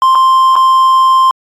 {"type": "tone with dropouts", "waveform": "triangle", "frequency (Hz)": 1050, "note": "C6", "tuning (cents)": 6, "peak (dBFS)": -3, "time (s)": [0.02, 1.31], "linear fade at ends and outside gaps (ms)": 1, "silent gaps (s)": [[0.15, 0.154], [0.556, 0.563]], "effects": ["AAC 64 kbps"]}